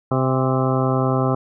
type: harmonic tone with a mistuned harmonic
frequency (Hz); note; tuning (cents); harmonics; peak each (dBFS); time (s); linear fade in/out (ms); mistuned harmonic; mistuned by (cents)
130.5; C3; -4; 1 / 2 / 3 / 4 / 5 / 6 / 8 / 9 / 10; -20 / -23 / -25 / -26 / -27 / -28 / -29 / -30 / -30; 0.11-1.35; 5; 6; +37
effects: none